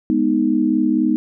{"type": "chord", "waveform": "sine", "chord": "G# minor", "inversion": "none", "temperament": "equal", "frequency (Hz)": [207.7, 246.9, 311.1], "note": ["G#3", "B3", "D#4"], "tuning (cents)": [0, 0, 0], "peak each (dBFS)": [-21, -18, -17], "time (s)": [0.1, 1.16], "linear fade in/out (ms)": 0, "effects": []}